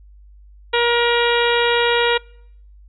harmonic tone, 474.5 Hz, A#4, 31 cents sharp, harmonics 1 / 2 / 3 / 4 / 5 / 6 / 7 / 8, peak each -18 / -21 / -23 / -24 / -25 / -26 / -26 / -27 dBFS, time 0.73-2.18 s, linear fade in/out 10 ms, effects noise-tail reverb RT60 0.7 s tail -26 dB re dry + added 50 Hz sine -42 dBFS peak until 2.88 s

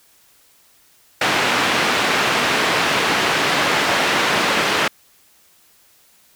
white band-pass noise, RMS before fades -18 dBFS, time 1.21-4.88 s, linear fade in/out 5 ms, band 170 to 2500 Hz, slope 12 dB/octave, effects white hiss -54 dBFS RMS until 6.35 s

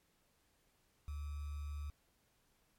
sine tone with sample-and-hold, 73.2 Hz, D2, 5 cents flat, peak -40 dBFS, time 1.08-1.9 s, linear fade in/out 0 ms, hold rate 1225 Hz, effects pink hiss -75 dBFS RMS until 2.78 s + MP3 64 kbps

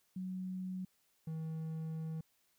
sine / triangle tone pair in turn, 185.5 / 159.84 Hz, F#3 / D#3, +5 / +47 cents, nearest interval minor third, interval 258 cents, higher first, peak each -38 / -36 dBFS, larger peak second, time 0.16-0.85 / 1.27-2.21 s, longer second, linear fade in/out 5 ms, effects white hiss -75 dBFS RMS until 2.58 s

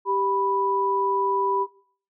sine tone pair together, 392.4 / 986 Hz, G4 / B5, +2 / -3 cents, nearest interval octave + major third, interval 1595 cents, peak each -25 / -22 dBFS, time 0.05-1.67 s, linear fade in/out 50 ms, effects noise-tail reverb RT60 0.5 s tail -17 dB re dry

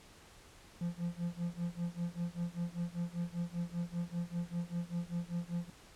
triangle tone with tremolo, 172.6 Hz, F3, 20 cents flat, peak -30 dBFS, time 0.81-5.7 s, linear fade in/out 2 ms, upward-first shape sine, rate 5.1 Hz, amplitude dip 95%, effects pink hiss -58 dBFS RMS until 5.95 s + low-pass 10000 Hz 12 dB/octave

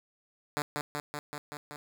5% pulse tone with echo, 147.2 Hz, D3, 4 cents sharp, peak -18 dBFS, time 0.57-0.62 s, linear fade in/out 0 ms, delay 190 ms, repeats 6, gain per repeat -2 dB, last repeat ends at 1.76 s, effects none

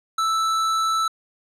sine tone with tanh clipping, 1318.5 Hz, E6, in tune, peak -21 dBFS, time 0.18-1.08 s, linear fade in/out 5 ms, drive 16 dB, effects low-pass 11000 Hz 12 dB/octave

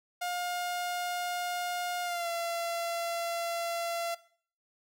sawtooth tone with pitch glide, 711 to 680.1 Hz, F5 to F5, +31 to -46 cents, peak -28 dBFS, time 0.21-4.15 s, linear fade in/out 10 ms, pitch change -77 cents, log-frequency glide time 2.03-2.28 s, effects noise-tail reverb RT60 0.5 s tail -18 dB re dry

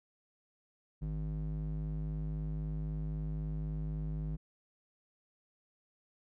square tone with band-pass filter, 51.91 Hz, G#1, in tune, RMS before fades -37 dBFS, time 1.01-4.37 s, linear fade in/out 20 ms, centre 120 Hz, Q 3, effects none

